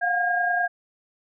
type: tone cluster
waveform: sine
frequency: 707 / 737 / 1623 Hz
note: F5 / F#5 / G#6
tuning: +21 / -7 / -40 cents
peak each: -24 / -31 / -23 dBFS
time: 0.01-0.68 s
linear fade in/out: 20 ms
effects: none